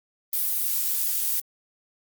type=noise; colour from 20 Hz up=violet; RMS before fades=-25 dBFS; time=0.33-1.4 s; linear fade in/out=2 ms; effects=Opus 32 kbps